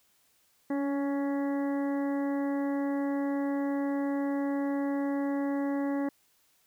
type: harmonic tone with a mistuned harmonic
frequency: 279.1 Hz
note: C#4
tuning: 12 cents sharp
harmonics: 1 / 2 / 3 / 4 / 5 / 6 / 7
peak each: -28 / -36 / -41 / -46 / -53 / -48 / -48 dBFS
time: 0.7-6.09 s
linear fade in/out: 5 ms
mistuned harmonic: 1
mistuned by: +18 cents
effects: white hiss -68 dBFS RMS until 6.66 s